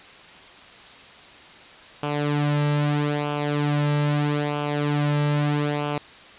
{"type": "tone with flanger", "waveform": "sawtooth", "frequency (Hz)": 146.83, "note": "D3", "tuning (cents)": 0, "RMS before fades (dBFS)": -23, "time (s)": [2.03, 5.98], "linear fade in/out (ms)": 2, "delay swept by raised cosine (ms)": [0.51, 2.81], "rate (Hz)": 0.78, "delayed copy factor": -0.65, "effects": ["white hiss -45 dBFS RMS until 6.38 s", "resampled to 8000 Hz"]}